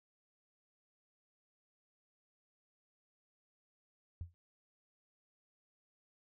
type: tone with exponential decay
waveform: sine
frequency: 86.2 Hz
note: F2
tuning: 22 cents flat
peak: -36 dBFS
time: 4.21-4.34 s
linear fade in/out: 0 ms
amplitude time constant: 28 ms
effects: none